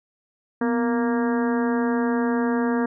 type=harmonic tone with a mistuned harmonic; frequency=233.1 Hz; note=A#3; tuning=in tune; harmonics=1 / 2 / 3 / 4 / 5 / 6 / 7 / 8; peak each=-21 / -26 / -33 / -32 / -35 / -38 / -34 / -41 dBFS; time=0.61-2.86 s; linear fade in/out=5 ms; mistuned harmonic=1; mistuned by=+89 cents; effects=none